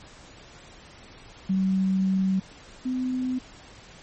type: tone pair in turn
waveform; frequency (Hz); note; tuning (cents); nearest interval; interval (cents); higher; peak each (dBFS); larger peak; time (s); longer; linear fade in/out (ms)
sine; 190.2 / 255.1; F#3 / C4; +48 / -44; perfect fourth; 508; second; -20 / -24; first; 1.49-2.4 / 2.85-3.39; first; 10
effects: pink hiss -48 dBFS RMS until 4.02 s + MP3 32 kbps